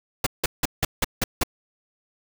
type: noise bursts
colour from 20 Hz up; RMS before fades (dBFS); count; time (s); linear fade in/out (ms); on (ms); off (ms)
pink; -21; 7; 0.24-1.435; 5; 25; 170
effects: none